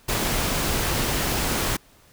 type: noise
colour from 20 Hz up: pink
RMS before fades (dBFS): -24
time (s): 0.08-1.77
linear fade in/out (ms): 10
effects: pink hiss -55 dBFS RMS until 2.12 s